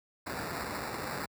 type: noise with sample-and-hold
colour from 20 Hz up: white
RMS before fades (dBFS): -37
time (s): 0.26-1.26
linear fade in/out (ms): 10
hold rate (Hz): 3150
effects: high-pass 60 Hz 12 dB/octave